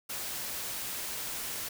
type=noise; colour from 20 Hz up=white; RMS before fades=-37 dBFS; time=0.09-1.69 s; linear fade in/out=10 ms; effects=none